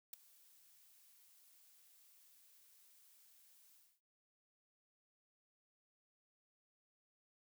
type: noise with ADSR envelope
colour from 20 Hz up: blue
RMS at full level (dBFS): -43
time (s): 0.13-4.01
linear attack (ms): 5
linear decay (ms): 7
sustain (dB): -24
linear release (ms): 250
effects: none